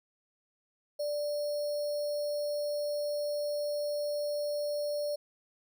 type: tone with sample-and-hold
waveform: sine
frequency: 587.3 Hz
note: D5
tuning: in tune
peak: -30 dBFS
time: 0.99-5.16 s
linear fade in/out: 10 ms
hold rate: 4900 Hz
effects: none